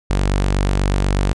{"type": "tone", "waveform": "sawtooth", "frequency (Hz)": 48.17, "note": "G1", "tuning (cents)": -30, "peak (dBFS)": -11, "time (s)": [0.1, 1.33], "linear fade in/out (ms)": 0, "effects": ["resampled to 22050 Hz"]}